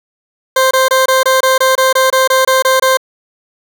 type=tone bursts; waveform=20% pulse; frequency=523.3 Hz; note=C5; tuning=in tune; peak=-3 dBFS; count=14; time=0.56-2.972 s; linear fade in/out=5 ms; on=150 ms; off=24 ms; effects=none